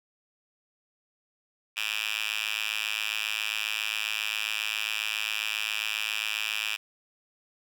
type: tone with high-pass filter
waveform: 5% pulse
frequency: 107.4 Hz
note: A2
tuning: 41 cents flat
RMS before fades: -31 dBFS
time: 1.76-6.77 s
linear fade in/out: 20 ms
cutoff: 2400 Hz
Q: 7.8
effects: none